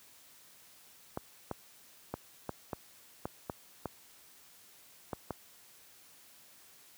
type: clicks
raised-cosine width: 1 ms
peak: -21 dBFS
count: 10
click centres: 1.174 / 1.513 / 2.14 / 2.493 / 2.732 / 3.255 / 3.498 / 3.857 / 5.132 / 5.307 s
effects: white hiss -59 dBFS RMS until 6.97 s + high-pass 60 Hz 12 dB/octave